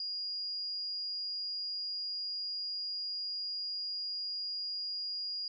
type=tone; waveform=sine; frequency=4853 Hz; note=D#8; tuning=44 cents flat; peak=-35 dBFS; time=0-5.48 s; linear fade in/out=2 ms; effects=none